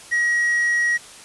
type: tone with quantisation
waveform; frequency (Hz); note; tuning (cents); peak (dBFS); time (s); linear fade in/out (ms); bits
triangle; 1903; A#6; +35; -15; 0.11-0.98; 20; 7
effects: white hiss -42 dBFS RMS until 1.24 s + resampled to 24000 Hz